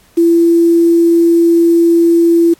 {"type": "tone with quantisation", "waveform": "sine", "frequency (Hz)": 337.2, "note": "E4", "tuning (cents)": 39, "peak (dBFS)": -5, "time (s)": [0.17, 2.54], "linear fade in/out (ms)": 10, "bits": 5, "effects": ["pink hiss -48 dBFS RMS until 2.59 s", "MP3 64 kbps"]}